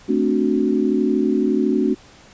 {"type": "chord", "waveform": "sine", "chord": "D dominant seventh", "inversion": "second", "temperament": "equal", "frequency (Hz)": [220, 261.6, 293.7, 370], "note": ["A3", "C4", "D4", "F#4"], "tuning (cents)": [0, 0, 0, 0], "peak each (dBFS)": -21, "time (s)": [0.08, 1.95], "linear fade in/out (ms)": 20, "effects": ["pink hiss -47 dBFS RMS until 2.33 s", "resampled to 16000 Hz"]}